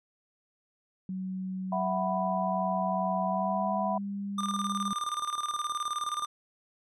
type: tone with pitch glide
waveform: sine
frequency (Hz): 187.5 to 199.8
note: F#3 to G3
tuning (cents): +23 to +33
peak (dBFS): -32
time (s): 1.09-4.93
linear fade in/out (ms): 2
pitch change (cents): +110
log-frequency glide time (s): 3.25-3.73
type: chord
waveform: sine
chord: E suspended second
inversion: none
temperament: just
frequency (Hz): 659.3 / 741.7 / 988.9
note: E5 / F#5 / B5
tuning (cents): 0 / +4 / +2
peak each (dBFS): -32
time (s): 1.72-3.98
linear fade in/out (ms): 5
type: tone with tremolo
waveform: square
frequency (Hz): 1200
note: D6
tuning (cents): +37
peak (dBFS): -29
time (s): 4.38-6.26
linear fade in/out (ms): 5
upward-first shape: square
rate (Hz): 19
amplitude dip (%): 65
effects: resampled to 24000 Hz